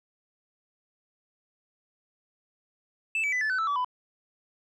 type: tone with pitch steps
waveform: sine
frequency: 2637 / 2296 / 1998.5 / 1739.8 / 1514.6 / 1318.5 / 1147.8 / 999.2 Hz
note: E7 / D7 / B6 / A6 / F#6 / E6 / D6 / B5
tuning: 0 / -40 / +20 / -20 / +40 / 0 / -40 / +20 cents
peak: -22 dBFS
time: 3.15-3.846 s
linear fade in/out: 2 ms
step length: 87 ms
effects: tanh soft clip ceiling -24 dBFS